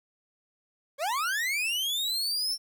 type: linear sweep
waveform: 40% pulse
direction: up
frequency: 523.3 to 5460 Hz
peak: -26 dBFS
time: 0.98-2.58 s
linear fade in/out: 50 ms
effects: 11-bit